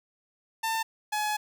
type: tone pair in turn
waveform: sawtooth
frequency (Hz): 896 / 845.7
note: A5 / G#5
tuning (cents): +31 / +31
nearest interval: minor second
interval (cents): 100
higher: first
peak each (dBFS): -23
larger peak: neither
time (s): 0.63-0.83 / 1.12-1.37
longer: second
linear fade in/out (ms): 10
effects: none